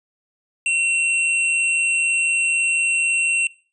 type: tone with amplitude modulation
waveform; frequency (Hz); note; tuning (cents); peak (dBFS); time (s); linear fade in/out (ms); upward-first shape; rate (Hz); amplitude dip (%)
square; 2726; F7; -43; -16; 0.66-3.47; 2; sine; 160; 35
effects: noise-tail reverb RT60 0.4 s tail -21 dB re dry + resampled to 24000 Hz